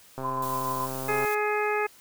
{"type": "click train", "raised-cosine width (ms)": 1, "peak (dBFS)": -21, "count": 142, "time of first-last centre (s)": [0.18, 1.248], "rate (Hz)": 132}
{"type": "tone with tremolo", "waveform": "sine", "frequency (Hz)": 1023, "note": "C6", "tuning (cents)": -39, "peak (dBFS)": -27, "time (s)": [0.23, 0.87], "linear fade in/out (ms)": 20, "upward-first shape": "square", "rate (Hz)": 7, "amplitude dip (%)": 25}
{"type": "noise", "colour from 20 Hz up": "blue", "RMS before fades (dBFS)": -39, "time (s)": [0.42, 1.35], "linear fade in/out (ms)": 5}
{"type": "harmonic tone", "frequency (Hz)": 420, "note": "G#4", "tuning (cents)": 19, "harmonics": [1, 2, 3, 4, 5, 6], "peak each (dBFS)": [-27, -30, -32, -33, -34, -35], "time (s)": [1.08, 1.87], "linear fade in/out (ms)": 10}
{"effects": ["white hiss -54 dBFS RMS until 2 s"]}